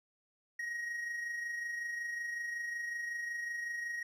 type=tone with amplitude modulation; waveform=triangle; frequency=1887 Hz; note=A#6; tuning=21 cents sharp; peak=-33 dBFS; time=0.59-4.03 s; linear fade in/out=5 ms; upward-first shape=sine; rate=25.4 Hz; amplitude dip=40%; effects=none